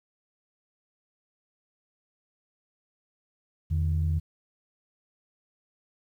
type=tone pair together; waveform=sine; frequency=83 / 151.52 Hz; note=E2 / D#3; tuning=+12 / -46 cents; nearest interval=minor seventh; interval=1042 cents; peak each=-23 / -29 dBFS; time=3.7-4.2 s; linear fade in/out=20 ms; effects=tanh soft clip ceiling -17 dBFS + 10-bit